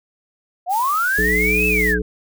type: linear two-way sweep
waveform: sine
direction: up then down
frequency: 680 to 2637 to 1509 Hz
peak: -16 dBFS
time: 0.66-1.99 s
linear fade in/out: 50 ms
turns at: 1.67 s
type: noise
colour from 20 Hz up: blue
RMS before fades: -31 dBFS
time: 0.69-1.95 s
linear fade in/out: 50 ms
type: harmonic tone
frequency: 60.9 Hz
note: B1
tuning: 24 cents flat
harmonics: 1 / 3 / 5 / 7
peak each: -23 / -25 / -27 / -22 dBFS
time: 1.18-2.02 s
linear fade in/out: 5 ms
effects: none